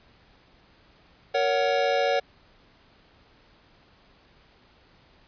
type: chord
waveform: square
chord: F# major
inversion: first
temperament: equal with one note detuned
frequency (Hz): 466.2 / 560.8 / 740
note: A#4 / C#5 / F#5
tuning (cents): 0 / +20 / 0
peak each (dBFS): -28 / -25 / -27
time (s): 1.34-2.2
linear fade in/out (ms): 10
effects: pink hiss -58 dBFS RMS until 5.27 s + resampled to 11025 Hz